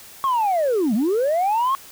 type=linear two-way sweep; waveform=sine; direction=down then up; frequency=1107 to 196 to 1107 Hz; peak=-15 dBFS; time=0.24-1.75 s; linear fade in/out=0 ms; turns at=0.94 s; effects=tanh soft clip ceiling -15 dBFS + white hiss -43 dBFS RMS until 1.91 s